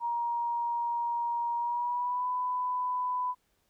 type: tone with pitch glide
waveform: sine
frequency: 944 to 997.8 Hz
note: A#5 to B5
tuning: +22 to +17 cents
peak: -28 dBFS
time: 0-3.35 s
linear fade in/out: 50 ms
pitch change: +95 cents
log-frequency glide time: 1.57-2.27 s
effects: pink hiss -73 dBFS RMS until 3.69 s